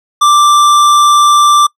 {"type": "tone with hard clipping", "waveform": "triangle", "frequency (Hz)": 1177, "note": "D6", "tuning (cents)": 3, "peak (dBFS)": -6, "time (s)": [0.21, 1.67], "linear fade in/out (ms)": 10, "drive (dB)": 18, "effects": ["noise-tail reverb RT60 0.1 s tail -24 dB re dry"]}